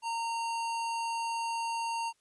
square tone, 921 Hz, A#5, 21 cents flat, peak -32 dBFS, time 0.02-2.13 s, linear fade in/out 50 ms, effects white hiss -73 dBFS RMS until 2.2 s + resampled to 24000 Hz

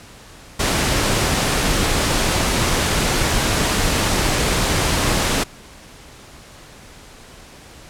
pink noise, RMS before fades -18 dBFS, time 0.59-5.44 s, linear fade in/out 10 ms, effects pink hiss -42 dBFS RMS until 7.89 s + low-pass 10000 Hz 12 dB/octave

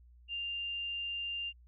sine tone, 2794 Hz, F7, in tune, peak -35 dBFS, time 0.28-1.53 s, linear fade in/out 50 ms, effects added 60 Hz sine -56 dBFS peak until 1.67 s

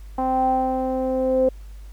sawtooth tone with low-pass filter sweep, 260 Hz, C4, 11 cents flat, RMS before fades -21 dBFS, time 0.18-1.49 s, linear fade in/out 5 ms, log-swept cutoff 870 to 530 Hz, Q 8.8, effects added 50 Hz sine -36 dBFS peak until 1.92 s + pink hiss -56 dBFS RMS until 1.92 s

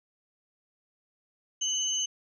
sine tone pair together, 2977 / 6308 Hz, F#7 / G8, +10 / +10 cents, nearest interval octave + minor second, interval 1300 cents, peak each -30 / -29 dBFS, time 1.61-2.06 s, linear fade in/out 10 ms, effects none

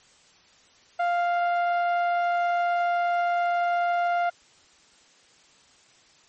sawtooth tone with low-pass filter, 698.5 Hz, F5, in tune, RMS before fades -24 dBFS, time 0.99-4.3 s, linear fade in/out 10 ms, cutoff 1400 Hz, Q 0.74, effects white hiss -57 dBFS RMS until 6.28 s + MP3 32 kbps

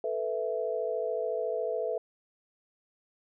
sine chord, A suspended second, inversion none, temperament equal, 440 / 493.9 / 659.3 Hz, A4 / B4 / E5, 0 / 0 / 0 cents, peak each -33 dBFS, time 0.04-1.98 s, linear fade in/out 2 ms, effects none

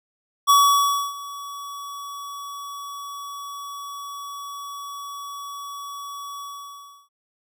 square tone with ADSR envelope, 1133 Hz, C#6, 37 cents sharp, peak -12 dBFS, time 0.47-7.09 s, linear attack 30 ms, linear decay 630 ms, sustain -21 dB, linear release 680 ms, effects none

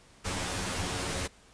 pink noise with comb filter, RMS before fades -33 dBFS, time 0.24-1.28 s, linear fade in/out 20 ms, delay 11 ms, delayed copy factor +0.85, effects pink hiss -58 dBFS RMS until 1.53 s + resampled to 22050 Hz

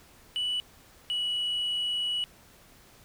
sine tone pair in turn, 2960 / 2936 Hz, F#7 / F#7, 0 / -14 cents, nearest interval unison, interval 14 cents, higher first, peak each -25 dBFS, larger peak neither, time 0.36-0.6 / 1.1-2.24 s, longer second, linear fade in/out 0 ms, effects tanh soft clip ceiling -25 dBFS + pink hiss -56 dBFS RMS until 3.04 s

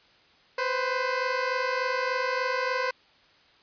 15% pulse tone pair together, 499.9 / 523.3 Hz, B4 / C5, +21 / 0 cents, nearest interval minor second, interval 79 cents, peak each -22 dBFS, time 0.58-2.91 s, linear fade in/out 5 ms, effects white hiss -59 dBFS RMS until 3.62 s + resampled to 11025 Hz

